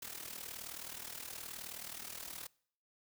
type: noise with amplitude modulation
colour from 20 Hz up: white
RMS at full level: -43 dBFS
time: 0.02-2.47 s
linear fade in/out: 5 ms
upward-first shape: sine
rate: 39 Hz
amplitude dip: 75%
effects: noise-tail reverb RT60 0.6 s tail -24 dB re dry